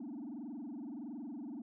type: tone with frequency modulation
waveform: sine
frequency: 264.6 Hz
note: C4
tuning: 20 cents sharp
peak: -39 dBFS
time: 0-1.62 s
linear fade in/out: 5 ms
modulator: 21.5 Hz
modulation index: 2.1
effects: tanh soft clip ceiling -40 dBFS